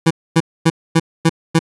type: tone bursts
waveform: 25% pulse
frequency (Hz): 163.8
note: E3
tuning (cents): -11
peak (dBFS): -5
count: 6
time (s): 0.06-1.592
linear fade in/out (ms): 10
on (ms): 47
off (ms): 250
effects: resampled to 24000 Hz